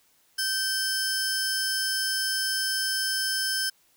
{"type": "tone pair together", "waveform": "sawtooth", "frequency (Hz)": [1552, 5220], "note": ["G6", "E8"], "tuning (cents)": [-18, -18], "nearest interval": "octave + major sixth", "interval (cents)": 2100, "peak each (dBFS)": -25, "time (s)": [0.38, 3.7], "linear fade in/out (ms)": 10, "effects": ["white hiss -64 dBFS RMS until 3.96 s"]}